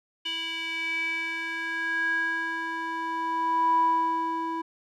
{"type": "tone with band-pass filter sweep", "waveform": "square", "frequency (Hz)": 328.5, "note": "E4", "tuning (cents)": -6, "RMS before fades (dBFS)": -28, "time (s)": [0.25, 4.62], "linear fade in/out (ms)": 10, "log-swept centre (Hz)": [2900, 760], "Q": 7.2, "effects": []}